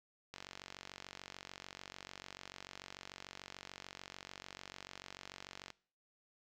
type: click train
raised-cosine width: 0.2 ms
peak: -29 dBFS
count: 252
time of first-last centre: 0.34-5.703 s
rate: 46.8 Hz
effects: noise-tail reverb RT60 0.5 s tail -22 dB re dry